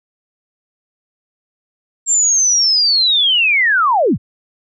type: linear sweep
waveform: sine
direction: down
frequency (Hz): 7459 to 58.27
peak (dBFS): -10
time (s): 2.06-4.18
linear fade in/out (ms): 50
effects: none